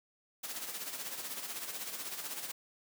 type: noise with tremolo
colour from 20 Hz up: white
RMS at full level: -39 dBFS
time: 0.43-2.52 s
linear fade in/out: 10 ms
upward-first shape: sine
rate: 16 Hz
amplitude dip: 55%
effects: high-pass 200 Hz 12 dB/octave